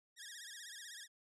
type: tone with vibrato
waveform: 10% pulse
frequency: 1760 Hz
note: A6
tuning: in tune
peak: -39 dBFS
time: 0.16-1.08 s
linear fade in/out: 50 ms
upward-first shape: sine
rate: 16 Hz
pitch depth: 150 cents each way
effects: low-pass 10000 Hz 12 dB/octave